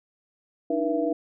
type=tone cluster; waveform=sine; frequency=295.3 / 319.2 / 481.9 / 669 Hz; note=D4 / D#4 / B4 / E5; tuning=+10 / +44 / -43 / +25 cents; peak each=-28 dBFS; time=0.7-1.13 s; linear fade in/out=5 ms; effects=none